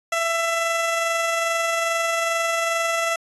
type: tone with amplitude modulation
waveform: 15% pulse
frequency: 667 Hz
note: E5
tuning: 20 cents sharp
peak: -13 dBFS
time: 0.12-3.16 s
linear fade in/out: 5 ms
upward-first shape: sine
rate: 22.4 Hz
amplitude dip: 25%
effects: resampled to 24000 Hz